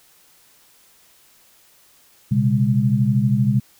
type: tone cluster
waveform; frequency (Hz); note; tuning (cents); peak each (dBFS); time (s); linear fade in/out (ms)
sine; 122.1 / 134.8 / 203.8; B2 / C#3 / G#3; -19 / -48 / -32; -19; 2.31-3.6; 10
effects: white hiss -54 dBFS RMS until 3.79 s